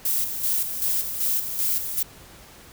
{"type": "noise with tremolo", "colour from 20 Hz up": "violet", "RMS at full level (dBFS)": -23, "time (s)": [0.05, 2.03], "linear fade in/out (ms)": 5, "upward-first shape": "square", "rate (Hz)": 2.6, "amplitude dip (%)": 55, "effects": ["pink hiss -47 dBFS RMS until 2.72 s"]}